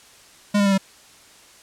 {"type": "tone with pitch steps", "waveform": "square", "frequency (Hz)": [205.3, 201.2, 197.16, 193.22], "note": ["G#3", "G3", "G3", "G3"], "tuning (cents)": [-20, 45, 10, -25], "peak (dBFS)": -16, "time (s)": [0.54, 0.78], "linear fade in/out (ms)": 10, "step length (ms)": 60, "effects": ["white hiss -49 dBFS RMS until 1.62 s", "low-pass 9000 Hz 12 dB/octave"]}